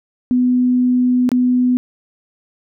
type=tone with dropouts; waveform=sine; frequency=249.5 Hz; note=B3; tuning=18 cents sharp; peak=-11 dBFS; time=0.31-1.77 s; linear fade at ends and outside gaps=0 ms; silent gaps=1.291-1.317 s; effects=none